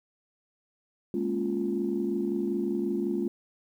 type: chord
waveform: sine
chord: Bb minor seventh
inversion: third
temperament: equal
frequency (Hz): 207.7 / 233.1 / 277.2 / 349.2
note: Ab3 / Bb3 / Db4 / F4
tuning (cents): 0 / 0 / 0 / 0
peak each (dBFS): -31 / -34 / -33 / -29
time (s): 1.14-3.28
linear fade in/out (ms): 2
effects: tanh soft clip ceiling -17 dBFS + 10-bit